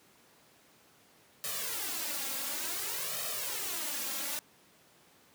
white noise with flanger, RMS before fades -36 dBFS, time 1.44-4.39 s, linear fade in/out 0 ms, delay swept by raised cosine 1.6 to 3.7 ms, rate 0.56 Hz, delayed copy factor +1, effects pink hiss -62 dBFS RMS until 5.34 s + high-pass 150 Hz 12 dB/octave

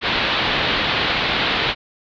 white low-pass noise, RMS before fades -20 dBFS, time 0.01-1.75 s, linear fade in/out 50 ms, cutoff 4000 Hz, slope 48 dB/octave, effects none

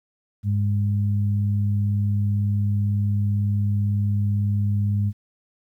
sine tone pair together, 102 / 204 Hz, G#2 / G#3, -31 / -31 cents, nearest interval octave, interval 1200 cents, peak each -19 / -28 dBFS, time 0.43-5.13 s, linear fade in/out 50 ms, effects 10-bit

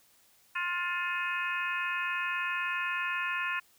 harmonic tone with a mistuned harmonic, 352.4 Hz, F4, 16 cents sharp, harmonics 3 / 4 / 5 / 6 / 7 / 8, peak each -36 / -36 / -35 / -45 / -35 / -45 dBFS, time 0.55-3.6 s, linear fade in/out 10 ms, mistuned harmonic 7, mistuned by +41 cents, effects white hiss -64 dBFS RMS until 3.78 s

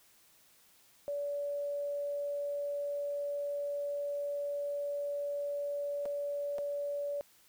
sine tone with dropouts, 574 Hz, D5, 40 cents flat, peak -33 dBFS, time 1.08-7.21 s, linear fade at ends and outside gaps 0 ms, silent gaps 6.055-6.059 / 6.583-6.587 s, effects white hiss -64 dBFS RMS until 7.48 s

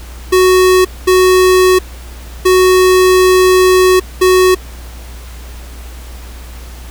square tone bursts at uneven times, 370 Hz, F#4, in tune, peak -6 dBFS, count 4, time 0.32-0.85 / 1.07-1.79 / 2.45-4 / 4.21-4.55 s, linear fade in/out 10 ms, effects added 60 Hz sine -27 dBFS peak until 6.9 s + pink hiss -36 dBFS RMS until 6.9 s

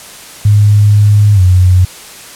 sine tone with pitch glide, 103.83 to 91.44 Hz, G#2 to F#2, 0 to -20 cents, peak -3 dBFS, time 0.45-1.85 s, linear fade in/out 5 ms, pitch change -220 cents, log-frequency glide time 1.34-1.41 s, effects white hiss -31 dBFS RMS until 2.35 s + low-pass 11000 Hz 12 dB/octave

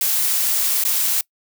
blue noise with dropouts, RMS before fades -19 dBFS, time 0.01-1.21 s, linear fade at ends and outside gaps 2 ms, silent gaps 0.839-0.85 s, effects noise-tail reverb RT60 0.1 s tail -24 dB re dry

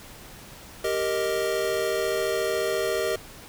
square chord, Eb major, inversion first, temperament equal, 392 / 466.2 / 622.3 Hz, G4 / Bb4 / Eb5, 0 / 0 / 0 cents, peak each -29 dBFS, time 0.84-3.16 s, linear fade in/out 5 ms, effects pink hiss -45 dBFS RMS until 3.48 s

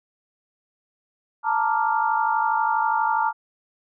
sine chord, Bb major seventh, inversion third, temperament equal, 880 / 932.3 / 1174.7 / 1396.9 Hz, A5 / Bb5 / D6 / F6, 0 / 0 / 0 / 0 cents, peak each -22 / -24 / -28 / -27 dBFS, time 1.43-3.33 s, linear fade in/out 50 ms, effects none

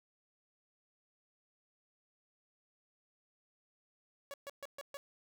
sawtooth tone bursts, 562 Hz, C#5, 24 cents sharp, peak -39 dBFS, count 5, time 4.31-4.97 s, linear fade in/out 0 ms, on 28 ms, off 130 ms, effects none

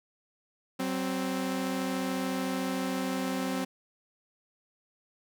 sawtooth tone pair together, 188.19 / 262.1 Hz, F#3 / C4, +30 / +3 cents, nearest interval tritone, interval 573 cents, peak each -30 / -27 dBFS, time 0.79-3.65 s, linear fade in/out 10 ms, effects none

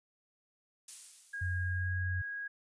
violet noise with exponential decay, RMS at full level -39 dBFS, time 0.88-2.03 s, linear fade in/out 5 ms, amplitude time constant 250 ms
sine tone with pitch glide, 1633 to 1646.3 Hz, G#6 to G#6, -30 to -16 cents, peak -37 dBFS, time 1.33-2.48 s, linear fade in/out 10 ms, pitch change +14 cents, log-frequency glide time 1.76-1.9 s
sine tone, 90.1 Hz, F#2, 45 cents flat, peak -32 dBFS, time 1.41-2.22 s, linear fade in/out 10 ms
effects resampled to 22050 Hz

